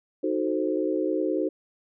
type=chord; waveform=sine; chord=D# diminished seventh; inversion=none; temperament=equal; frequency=311.1 / 370 / 440 / 523.3 Hz; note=D#4 / F#4 / A4 / C5; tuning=0 / 0 / 0 / 0 cents; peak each=-27 / -28 / -31 / -30 dBFS; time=0.23-1.49 s; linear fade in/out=10 ms; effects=none